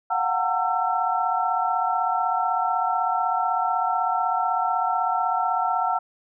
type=tone cluster; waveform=sine; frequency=721 / 757 / 911 / 1340 Hz; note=F#5 / F#5 / A#5 / E6; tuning=-45 / +39 / -40 / +28 cents; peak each=-26 dBFS; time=0.1-5.99 s; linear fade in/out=10 ms; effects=none